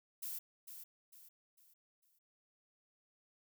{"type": "noise with echo", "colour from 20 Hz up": "violet", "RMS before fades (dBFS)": -43, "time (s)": [0.22, 0.39], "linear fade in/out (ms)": 10, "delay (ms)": 450, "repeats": 4, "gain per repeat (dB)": -8, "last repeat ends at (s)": 2.19, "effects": []}